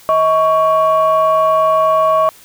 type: tone pair together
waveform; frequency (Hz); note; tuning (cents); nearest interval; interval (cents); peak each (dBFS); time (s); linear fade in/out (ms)
sine; 636 / 1115.7; D#5 / C#6; +38 / +11; minor seventh; 973; -11; 0.09-2.29; 0
effects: tanh soft clip ceiling -4 dBFS + white hiss -43 dBFS RMS until 2.44 s